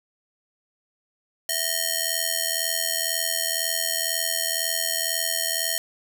5% pulse ring-modulated tone, 1240 Hz, D#6, 6 cents flat, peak -8 dBFS, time 1.49-5.78 s, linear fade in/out 0 ms, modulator 579 Hz, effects none

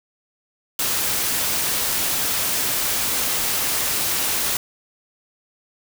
white noise, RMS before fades -22 dBFS, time 0.79-4.57 s, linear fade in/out 2 ms, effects none

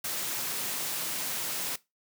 white high-pass noise, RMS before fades -33 dBFS, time 0.04-1.76 s, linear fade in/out 5 ms, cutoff 110 Hz, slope 96 dB/octave, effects noise-tail reverb RT60 0.2 s tail -19 dB re dry

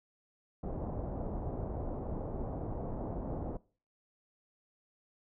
pink low-pass noise, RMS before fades -38 dBFS, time 0.63-3.57 s, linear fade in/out 5 ms, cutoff 780 Hz, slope 24 dB/octave, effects noise-tail reverb RT60 0.4 s tail -21 dB re dry

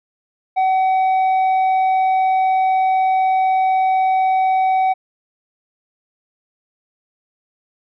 triangle tone with tanh clipping, 756 Hz, F#5, 37 cents sharp, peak -14 dBFS, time 0.56-4.94 s, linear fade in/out 20 ms, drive 9 dB, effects none

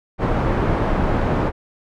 pink low-pass noise, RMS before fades -19 dBFS, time 0.18-1.52 s, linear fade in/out 50 ms, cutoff 1100 Hz, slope 12 dB/octave, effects none

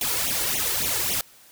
white noise with flanger, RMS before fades -25 dBFS, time 0.01-1.21 s, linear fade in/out 2 ms, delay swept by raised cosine 0.31 to 2.31 ms, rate 3.6 Hz, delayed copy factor +1, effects white hiss -52 dBFS RMS until 1.51 s

